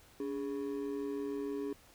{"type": "ring-modulated tone", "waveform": "triangle", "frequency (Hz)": 349.2, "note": "F4", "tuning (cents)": 0, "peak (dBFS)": -30, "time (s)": [0.2, 1.73], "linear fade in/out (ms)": 2, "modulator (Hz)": 63.1, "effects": ["pink hiss -61 dBFS RMS until 1.94 s"]}